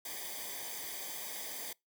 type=noise with comb filter; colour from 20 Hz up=white; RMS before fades=-42 dBFS; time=0.05-1.73 s; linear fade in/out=5 ms; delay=0.73 ms; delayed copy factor=-0.85; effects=noise-tail reverb RT60 0.2 s tail -25 dB re dry